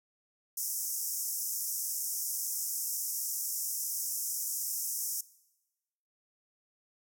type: band-pass noise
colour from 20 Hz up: white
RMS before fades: -35 dBFS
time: 0.57-5.21 s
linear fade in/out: 5 ms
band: 5300 to 16000 Hz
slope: 96 dB/octave
effects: noise-tail reverb RT60 1.0 s tail -20 dB re dry